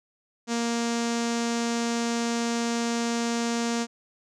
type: tone with low-pass filter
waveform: sawtooth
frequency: 233.9 Hz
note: A#3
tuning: 6 cents sharp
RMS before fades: -27 dBFS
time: 0.47-3.87 s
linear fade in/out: 50 ms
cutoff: 6600 Hz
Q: 2.8
effects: none